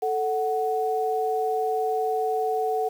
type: tone pair together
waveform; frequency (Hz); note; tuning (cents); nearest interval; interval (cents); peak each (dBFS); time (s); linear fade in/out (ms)
sine; 440 / 742.1; A4 / F#5; 0 / +5; major sixth; 905; -25; 0.02-2.89; 10
effects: 8-bit